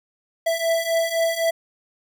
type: beating tone pair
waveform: square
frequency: 659.3 / 663.2 Hz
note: E5 / E5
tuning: 0 / +10 cents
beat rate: 3.9 Hz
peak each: -25 / -22 dBFS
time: 0.46-1.51 s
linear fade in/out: 10 ms
effects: none